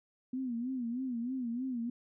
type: tone with vibrato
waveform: sine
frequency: 246.9 Hz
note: B3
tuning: in tune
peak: -33 dBFS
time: 0.33-1.9 s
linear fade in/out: 5 ms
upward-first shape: sine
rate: 3.2 Hz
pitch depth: 120 cents each way
effects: none